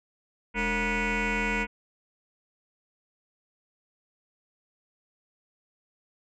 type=tone with frequency modulation; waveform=sine; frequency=1212 Hz; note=D#6; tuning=46 cents flat; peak=-22 dBFS; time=0.54-1.67 s; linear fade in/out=50 ms; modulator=251 Hz; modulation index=5.4; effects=tanh soft clip ceiling -24 dBFS